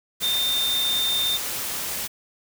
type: tone in noise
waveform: sine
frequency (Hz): 3618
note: A7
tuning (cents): +48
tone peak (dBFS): -21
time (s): 0.22-1.38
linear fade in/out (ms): 20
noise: white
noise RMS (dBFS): -29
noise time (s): 0.2-2.08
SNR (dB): +5
effects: none